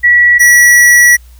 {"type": "tone pair in turn", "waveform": ["sine", "square"], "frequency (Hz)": [1938, 1938], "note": ["B6", "B6"], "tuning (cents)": [-33, -33], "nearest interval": "unison", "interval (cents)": 0, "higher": "neither", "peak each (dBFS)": -3, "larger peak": "neither", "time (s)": [[0.03, 0.39], [0.39, 1.17]], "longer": "second", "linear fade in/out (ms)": 20, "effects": ["added 60 Hz sine -34 dBFS peak until 1.39 s", "white hiss -48 dBFS RMS until 1.39 s"]}